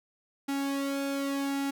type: tone with flanger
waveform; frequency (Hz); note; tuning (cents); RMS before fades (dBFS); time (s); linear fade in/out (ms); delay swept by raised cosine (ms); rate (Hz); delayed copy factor
sawtooth; 277.2; C#4; 0; -31; 0.48-1.71; 10; 1.9 to 2.6; 0.88; -0.75
effects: none